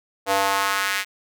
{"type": "tone with high-pass filter sweep", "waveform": "square", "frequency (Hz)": 98, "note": "G2", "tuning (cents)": 0, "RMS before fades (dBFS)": -22, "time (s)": [0.26, 1.05], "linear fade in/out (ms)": 50, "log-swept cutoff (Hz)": [610, 2000], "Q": 1.8, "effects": []}